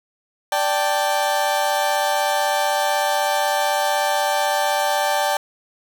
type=chord; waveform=35% pulse; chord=D suspended fourth; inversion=none; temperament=equal; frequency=587.3 / 784 / 880 Hz; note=D5 / G5 / A5; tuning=0 / 0 / 0 cents; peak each=-21 / -20 / -21 dBFS; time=0.52-5.37 s; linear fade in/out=2 ms; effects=none